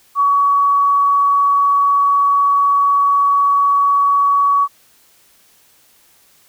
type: tone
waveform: sine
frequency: 1129 Hz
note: C#6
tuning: 31 cents sharp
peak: -10 dBFS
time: 0.15-4.68 s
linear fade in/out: 50 ms
effects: white hiss -52 dBFS RMS until 6.48 s